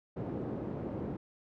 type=band-pass noise; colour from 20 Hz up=pink; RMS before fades=-38 dBFS; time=0.16-1.17 s; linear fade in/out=10 ms; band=140 to 450 Hz; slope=12 dB/octave; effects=none